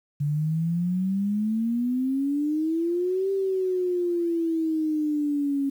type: exponential two-way sweep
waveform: sine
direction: up then down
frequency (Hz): 143.1 to 392 to 274.4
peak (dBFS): -22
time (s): 0.2-5.7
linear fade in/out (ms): 10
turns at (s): 3.31
effects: 9-bit